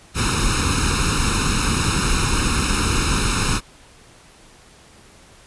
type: noise with comb filter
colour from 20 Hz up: pink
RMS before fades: -19 dBFS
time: 0.14-3.61 s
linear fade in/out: 50 ms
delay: 0.76 ms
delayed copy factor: +0.9
effects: pink hiss -48 dBFS RMS until 5.46 s + resampled to 24000 Hz